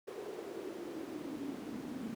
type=noise with high-pass filter sweep; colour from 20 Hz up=brown; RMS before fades=-43 dBFS; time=0.07-2.15 s; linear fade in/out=10 ms; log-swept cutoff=430 to 230 Hz; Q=6.4; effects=none